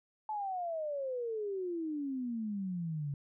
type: exponential sweep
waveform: sine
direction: down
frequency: 874 to 138.59 Hz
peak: -34 dBFS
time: 0.29-3.14 s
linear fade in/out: 2 ms
effects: none